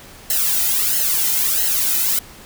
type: noise with flanger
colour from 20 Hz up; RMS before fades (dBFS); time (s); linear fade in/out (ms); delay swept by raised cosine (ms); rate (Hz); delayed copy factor
blue; -18; 0.3-2.19; 2; 0.84 to 1.81; 1.5; -1
effects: pink hiss -41 dBFS RMS until 2.45 s